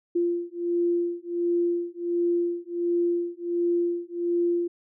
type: beating tone pair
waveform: sine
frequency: 345.4 / 346.8 Hz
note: F4 / F4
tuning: -19 / -12 cents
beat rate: 1.4 Hz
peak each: -26 dBFS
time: 0.15-4.68 s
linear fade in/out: 10 ms
effects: none